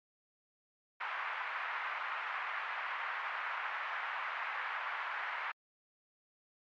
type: band-pass noise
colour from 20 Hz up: pink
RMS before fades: -39 dBFS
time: 1-5.52 s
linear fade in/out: 10 ms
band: 950 to 2200 Hz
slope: 24 dB/octave
effects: MP3 64 kbps